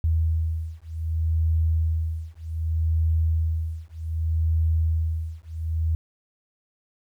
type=beating tone pair; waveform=sine; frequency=80.3 / 80.95 Hz; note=E2 / E2; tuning=-45 / -31 cents; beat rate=0.65 Hz; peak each=-24 / -24 dBFS; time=0.04-5.95 s; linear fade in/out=0 ms; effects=10-bit